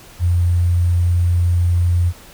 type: tone with sample-and-hold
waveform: sine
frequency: 87.4 Hz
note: F2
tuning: 2 cents sharp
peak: -12 dBFS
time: 0.19-2.13 s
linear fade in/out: 50 ms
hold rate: 8820 Hz
effects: pink hiss -42 dBFS RMS until 2.33 s